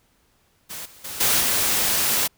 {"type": "noise with level steps", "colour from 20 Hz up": "white", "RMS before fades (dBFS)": [-34, -48, -33, -19, -21], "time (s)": [0.69, 2.28], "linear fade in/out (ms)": 20, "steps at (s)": [0.85, 1.04, 1.2, 1.4], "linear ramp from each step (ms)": 10, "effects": ["pink hiss -63 dBFS RMS until 2.37 s"]}